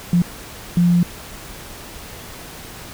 sine tone bursts at uneven times, 174.61 Hz, F3, in tune, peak -11 dBFS, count 2, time 0.13-0.22 / 0.77-1.03 s, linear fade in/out 2 ms, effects pink hiss -36 dBFS RMS until 2.93 s

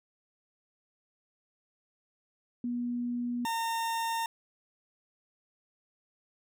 sine / 40% pulse tone pair in turn, 242 / 913.7 Hz, B3 / A#5, -35 / -35 cents, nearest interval octave + major seventh, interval 2300 cents, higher second, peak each -30 / -29 dBFS, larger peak second, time 2.64-3.45 / 3.45-4.26 s, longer neither, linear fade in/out 2 ms, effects none

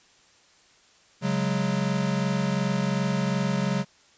square chord, C# suspended fourth, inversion none, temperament equal, 138.59 / 185 / 207.7 Hz, C#3 / F#3 / G#3, 0 / 0 / 0 cents, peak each -29 / -27 / -30 dBFS, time 1.21-3.85 s, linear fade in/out 50 ms, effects white hiss -58 dBFS RMS until 4.17 s + resampled to 16000 Hz

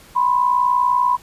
sine tone pair together, 987 / 1047.1 Hz, B5 / C6, -1 / +1 cents, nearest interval minor second, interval 102 cents, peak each -15 / -19 dBFS, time 0.15-1.17 s, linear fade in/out 20 ms, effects pink hiss -46 dBFS RMS until 1.22 s + resampled to 32000 Hz

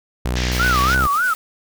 sawtooth tone with pitch glide, 61.74 to 65.41 Hz, B1 to C2, 0 to 0 cents, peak -15 dBFS, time 0.25-1.07 s, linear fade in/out 5 ms, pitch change +100 cents, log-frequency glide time 0.68-0.93 s
pink band-pass noise, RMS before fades -27 dBFS, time 0.35-0.96 s, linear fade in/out 20 ms, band 1600 to 6400 Hz, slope 48 dB/octave
white noise with tremolo, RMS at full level -31 dBFS, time 0.52-1.35 s, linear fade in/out 0 ms, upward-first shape triangle, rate 8.2 Hz, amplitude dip 40%
sine tone with vibrato, 1300 Hz, E6, 24 cents flat, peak -15 dBFS, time 0.59-1.34 s, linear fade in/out 10 ms, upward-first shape sine, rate 3.4 Hz, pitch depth 250 cents each way
effects none

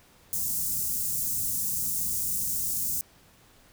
white band-stop noise, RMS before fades -29 dBFS, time 0.33-3.01 s, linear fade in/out 0 ms, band 220 to 6600 Hz, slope 24 dB/octave, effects pink hiss -58 dBFS RMS until 3.72 s

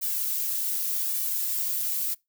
violet noise with flanger, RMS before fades -28 dBFS, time 0.01-2.15 s, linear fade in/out 20 ms, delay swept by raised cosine 1.7 to 3.3 ms, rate 0.85 Hz, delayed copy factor +0.95, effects noise-tail reverb RT60 0.2 s tail -24 dB re dry

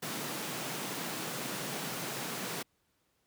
pink high-pass noise, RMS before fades -38 dBFS, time 0.02-2.63 s, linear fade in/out 10 ms, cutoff 130 Hz, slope 48 dB/octave, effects pink hiss -75 dBFS RMS until 3.26 s + high-pass 60 Hz 12 dB/octave

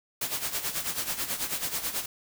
white noise with tremolo, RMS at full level -29 dBFS, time 0.21-2.06 s, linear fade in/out 5 ms, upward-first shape sine, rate 9.2 Hz, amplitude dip 70%, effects none

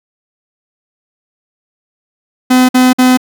45% pulse tone bursts, 254 Hz, B3, 49 cents sharp, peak -5 dBFS, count 3, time 2.5-3.174 s, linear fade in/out 10 ms, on 190 ms, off 52 ms, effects none

